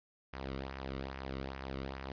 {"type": "tone with flanger", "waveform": "sawtooth", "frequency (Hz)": 66.9, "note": "C2", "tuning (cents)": 39, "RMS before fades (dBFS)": -42, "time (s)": [0.33, 2.12], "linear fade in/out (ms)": 5, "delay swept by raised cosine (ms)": [0.23, 1.22], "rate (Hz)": 2.4, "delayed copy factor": -0.65, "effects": ["resampled to 11025 Hz", "11-bit"]}